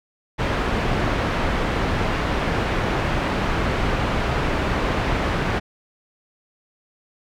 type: low-pass noise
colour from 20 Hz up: pink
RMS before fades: -22 dBFS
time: 0.38-5.6 s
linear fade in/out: 20 ms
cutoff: 2300 Hz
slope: 12 dB/octave
effects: none